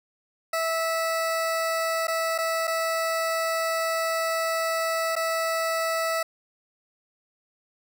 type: tone with dropouts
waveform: 20% pulse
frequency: 654 Hz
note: E5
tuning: 14 cents flat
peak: -19 dBFS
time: 0.53-6.23 s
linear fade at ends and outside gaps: 5 ms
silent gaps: 2.071-2.08 / 2.38-2.385 / 2.672-2.676 / 5.155-5.163 s
effects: none